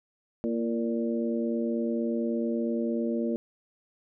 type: harmonic tone with a mistuned harmonic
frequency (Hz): 116.54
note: A#2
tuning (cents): 0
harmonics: 2 / 3 / 4 / 5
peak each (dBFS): -28 / -32 / -34 / -36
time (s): 0.44-3.36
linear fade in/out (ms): 0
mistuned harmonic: 3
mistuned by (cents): -38
effects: none